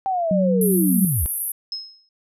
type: linear sweep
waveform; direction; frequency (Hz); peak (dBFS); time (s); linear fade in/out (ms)
sine; down; 784 to 56.2; -19; 0.06-1.26; 0
type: tone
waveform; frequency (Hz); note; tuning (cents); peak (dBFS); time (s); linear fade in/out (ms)
sine; 186.4; F#3; +13; -17; 0.31-1.05; 2
type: band-pass noise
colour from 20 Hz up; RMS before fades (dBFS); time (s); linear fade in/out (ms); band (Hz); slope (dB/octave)
pink; -26; 0.61-1.52; 5; 10000 to 13000; 96
type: tone with exponential decay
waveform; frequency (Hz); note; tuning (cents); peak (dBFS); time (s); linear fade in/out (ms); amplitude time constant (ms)
sine; 5160; E8; -38; -23; 1.72-2.09; 2; 80
effects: none